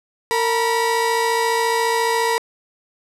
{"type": "tone pair together", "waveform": "30% pulse", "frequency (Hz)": [457.3, 969], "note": ["A#4", "B5"], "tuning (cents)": [-33, -33], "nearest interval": "octave + minor second", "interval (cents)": 1300, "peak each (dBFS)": -17, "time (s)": [0.31, 2.38], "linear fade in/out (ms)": 0, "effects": ["low-pass 12000 Hz 12 dB/octave"]}